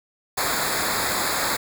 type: noise with comb filter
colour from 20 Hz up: pink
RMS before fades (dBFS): -24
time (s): 0.37-1.57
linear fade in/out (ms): 10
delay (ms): 0.34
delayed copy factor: -0.85
effects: none